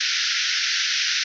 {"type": "band-pass noise", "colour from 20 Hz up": "white", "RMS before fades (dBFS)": -23, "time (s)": [0, 1.24], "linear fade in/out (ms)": 10, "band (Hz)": [1400, 6000], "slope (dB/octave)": 96, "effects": []}